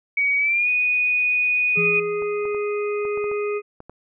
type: tone with pitch glide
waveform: sine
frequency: 2258 to 2477 Hz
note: C#7 to D#7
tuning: +31 to -8 cents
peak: -17 dBFS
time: 0.17-2 s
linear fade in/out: 5 ms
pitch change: +161 cents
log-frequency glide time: 0.38-0.69 s
type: harmonic tone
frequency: 414.5 Hz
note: G#4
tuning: 3 cents flat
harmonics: 1 / 3 / 5 / 6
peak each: -22 / -33 / -39 / -34 dBFS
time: 1.75-3.62 s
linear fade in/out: 50 ms
type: tone with exponential decay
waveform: sine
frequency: 169.5 Hz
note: E3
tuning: 49 cents sharp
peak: -25 dBFS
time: 1.77-2.65 s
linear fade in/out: 5 ms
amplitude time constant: 190 ms
type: clicks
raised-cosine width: 1 ms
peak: -25 dBFS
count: 9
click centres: 2.222 / 2.454 / 2.547 / 3.052 / 3.175 / 3.242 / 3.315 / 3.804 / 3.896 s
effects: none